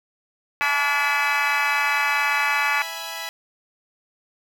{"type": "harmonic tone", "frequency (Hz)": 287.6, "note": "D4", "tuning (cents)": -36, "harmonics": [3, 4, 5, 6, 7, 8, 9], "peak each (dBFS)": [-27, -27, -27, -27, -27, -27, -27], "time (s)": [0.61, 2.82], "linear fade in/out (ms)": 0}
{"type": "chord", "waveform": "10% pulse", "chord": "E major", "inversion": "none", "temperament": "equal", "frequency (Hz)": [659.3, 830.6, 987.8], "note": ["E5", "G#5", "B5"], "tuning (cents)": [0, 0, 0], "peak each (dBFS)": [-27, -26, -25], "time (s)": [0.62, 3.29], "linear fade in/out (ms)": 0}
{"effects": []}